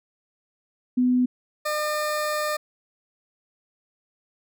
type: tone pair in turn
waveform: sine / 20% pulse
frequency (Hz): 250 / 604.3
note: B3 / D5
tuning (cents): +21 / +49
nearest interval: octave + minor third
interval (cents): 1528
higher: second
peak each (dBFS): -17 / -19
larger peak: first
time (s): 0.97-1.26 / 1.65-2.57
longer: second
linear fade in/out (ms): 10
effects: none